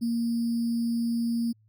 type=tone with sample-and-hold; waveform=sine; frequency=233.1 Hz; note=A#3; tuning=in tune; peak=-24 dBFS; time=0.01-1.53 s; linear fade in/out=20 ms; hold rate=4900 Hz; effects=added 108 Hz sine -59 dBFS peak until 1.68 s